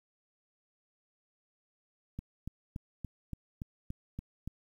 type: click train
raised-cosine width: 5 ms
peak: -26 dBFS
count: 9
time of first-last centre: 2.19-4.476 s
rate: 3.5 Hz
effects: 10-bit